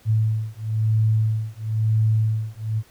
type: beating tone pair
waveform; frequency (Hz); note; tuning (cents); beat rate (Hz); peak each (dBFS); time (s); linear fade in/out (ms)
sine; 109.2 / 110.2; A2 / A2; -13 / +3; 1; -21; 0.05-2.83; 50
effects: pink hiss -54 dBFS RMS until 2.9 s